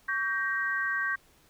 sine chord, G diminished, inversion second, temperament just, 1128.9 / 1568 / 1881.6 Hz, Db6 / G6 / Bb6, +31 / 0 / +16 cents, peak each -35 / -29 / -32 dBFS, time 0.08-1.16 s, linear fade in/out 10 ms, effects pink hiss -62 dBFS RMS until 1.49 s

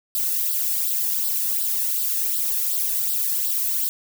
violet noise with flanger, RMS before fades -23 dBFS, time 0.15-3.89 s, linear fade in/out 0 ms, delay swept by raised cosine 0.22 to 1.16 ms, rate 2.7 Hz, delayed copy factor +0.6, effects none

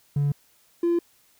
triangle tone pair in turn, 143.4 / 342.5 Hz, D3 / F4, -41 / -34 cents, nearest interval octave + minor third, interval 1507 cents, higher second, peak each -17 / -16 dBFS, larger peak second, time 0.16-0.32 / 0.83-0.99 s, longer neither, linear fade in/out 5 ms, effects tanh soft clip ceiling -15 dBFS + white hiss -61 dBFS RMS until 1.39 s

